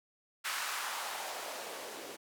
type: noise with band-pass filter sweep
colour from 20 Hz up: blue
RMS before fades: -40 dBFS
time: 0.44-2.17 s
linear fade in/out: 20 ms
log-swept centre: 1400 to 360 Hz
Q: 1.7
effects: none